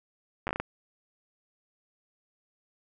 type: slowing click train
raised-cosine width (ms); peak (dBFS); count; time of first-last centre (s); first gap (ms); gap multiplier
0.5; -16; 7; 0.47-0.6; 9; 1.35
effects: none